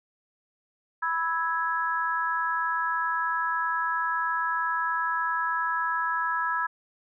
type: chord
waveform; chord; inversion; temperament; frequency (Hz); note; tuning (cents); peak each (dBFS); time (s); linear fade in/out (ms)
sine; E major; second; equal with one note detuned; 987.8 / 1310.9 / 1661.2; B5 / E6 / G#6; 0 / -10 / 0; -29; 1.02-6.67; 10
effects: none